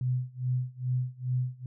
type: tone with tremolo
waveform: sine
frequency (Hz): 126.4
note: B2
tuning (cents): +41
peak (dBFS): -24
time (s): 0.01-1.66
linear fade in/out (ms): 2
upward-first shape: sine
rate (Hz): 2.4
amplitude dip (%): 95
effects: none